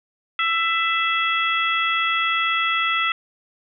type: harmonic tone with a mistuned harmonic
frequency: 666 Hz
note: E5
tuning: 18 cents sharp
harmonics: 2 / 3 / 4 / 5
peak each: -22 / -24 / -25 / -26 dBFS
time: 0.39-3.12 s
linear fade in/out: 2 ms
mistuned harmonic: 4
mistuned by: -16 cents
effects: none